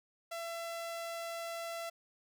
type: tone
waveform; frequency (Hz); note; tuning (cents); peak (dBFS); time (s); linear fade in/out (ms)
sawtooth; 672; E5; +33; -35; 0.31-1.9; 10
effects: none